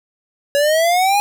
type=exponential sweep; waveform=square; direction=up; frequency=562 to 830.6 Hz; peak=-13 dBFS; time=0.55-1.2 s; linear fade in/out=0 ms; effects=none